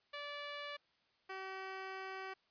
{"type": "tone pair in turn", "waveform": "10% pulse", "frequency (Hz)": [580, 381.6], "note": ["D5", "G4"], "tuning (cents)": [-22, -47], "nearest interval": "perfect fifth", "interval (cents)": 725, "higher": "first", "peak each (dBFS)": [-35, -35], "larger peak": "neither", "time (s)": [[0.13, 0.77], [1.29, 2.34]], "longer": "second", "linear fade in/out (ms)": 10, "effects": ["white hiss -75 dBFS RMS until 2.5 s", "resampled to 11025 Hz"]}